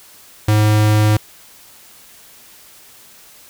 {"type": "tone", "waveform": "square", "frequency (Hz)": 106.5, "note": "G#2", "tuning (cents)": 44, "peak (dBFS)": -11, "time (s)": [0.48, 1.17], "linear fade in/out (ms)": 5, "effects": ["white hiss -44 dBFS RMS until 3.49 s"]}